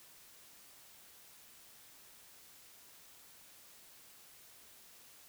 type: silence
effects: white hiss -59 dBFS RMS until 5.28 s